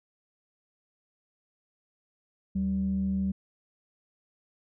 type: tone pair together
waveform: sine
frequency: 76.2 / 192.46 Hz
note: D#2 / G3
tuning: -36 / -32 cents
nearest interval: octave + major third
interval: 1604 cents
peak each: -34 / -25 dBFS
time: 2.55-3.32 s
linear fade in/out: 10 ms
effects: tanh soft clip ceiling -20 dBFS